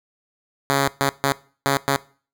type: tone bursts at uneven times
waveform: 5% pulse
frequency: 138.4 Hz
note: C#3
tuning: 2 cents flat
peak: -6 dBFS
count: 5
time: 0.7-0.88 / 1.01-1.09 / 1.24-1.32 / 1.66-1.77 / 1.88-1.96 s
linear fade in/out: 0 ms
effects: noise-tail reverb RT60 0.4 s tail -20 dB re dry